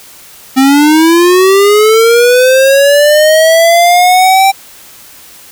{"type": "linear sweep", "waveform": "square", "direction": "up", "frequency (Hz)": [260.6, 784], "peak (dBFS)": -4, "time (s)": [0.56, 4.52], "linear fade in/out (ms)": 20, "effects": ["white hiss -35 dBFS RMS until 5.51 s"]}